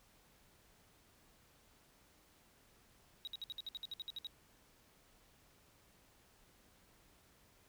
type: tone bursts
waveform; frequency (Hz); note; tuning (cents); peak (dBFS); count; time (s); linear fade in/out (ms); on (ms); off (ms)
triangle; 3820; A#7; +42; -39; 13; 3.25-4.269; 0; 23; 60
effects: tanh soft clip ceiling -36 dBFS + pink hiss -68 dBFS RMS until 7.68 s